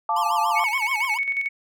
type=chord; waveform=sine; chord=D minor; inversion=first; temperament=equal; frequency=698.5 / 880 / 1174.7 Hz; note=F5 / A5 / D6; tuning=0 / 0 / 0 cents; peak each=-28 / -22 / -24 dBFS; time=0.09-0.64 s; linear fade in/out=2 ms
type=tone with vibrato; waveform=square; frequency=949 Hz; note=A#5; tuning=31 cents sharp; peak=-27 dBFS; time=0.16-1.18 s; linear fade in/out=5 ms; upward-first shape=sine; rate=7 Hz; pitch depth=220 cents each way
type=tone with tremolo; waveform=sine; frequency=2220 Hz; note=C#7; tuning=2 cents sharp; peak=-20 dBFS; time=0.55-1.49 s; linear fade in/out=20 ms; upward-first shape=square; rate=11 Hz; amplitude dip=55%
effects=none